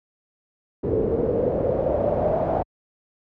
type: noise with low-pass filter sweep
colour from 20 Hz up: pink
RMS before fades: -22 dBFS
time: 0.83-2.63 s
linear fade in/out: 10 ms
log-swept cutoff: 430 to 700 Hz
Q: 6.3
effects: high-pass 60 Hz 12 dB/octave